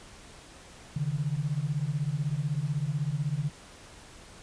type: beating tone pair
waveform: sine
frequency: 138.5 / 154.5 Hz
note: C#3 / D#3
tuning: -1 / -12 cents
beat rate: 16 Hz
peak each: -30 dBFS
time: 0.96-3.5 s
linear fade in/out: 5 ms
effects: pink hiss -50 dBFS RMS until 4.42 s + resampled to 22050 Hz